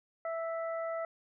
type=harmonic tone; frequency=659.3 Hz; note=E5; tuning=in tune; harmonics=1 / 2 / 3; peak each=-34 / -41 / -47 dBFS; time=0.25-1.05 s; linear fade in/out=2 ms; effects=none